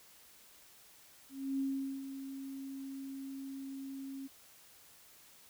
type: tone with ADSR envelope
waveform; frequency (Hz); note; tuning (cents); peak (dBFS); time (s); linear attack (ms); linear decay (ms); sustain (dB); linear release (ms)
sine; 270.9; C#4; -40; -31; 1.29-4.28; 300; 430; -10; 20
effects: white hiss -60 dBFS RMS until 5.49 s